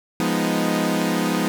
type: chord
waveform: sawtooth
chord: F half-diminished seventh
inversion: none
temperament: equal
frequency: 174.61 / 207.7 / 246.9 / 311.1 Hz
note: F3 / Ab3 / Cb4 / Eb4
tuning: 0 / 0 / 0 / 0 cents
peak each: -21 dBFS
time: 0.2-1.48 s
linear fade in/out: 0 ms
effects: none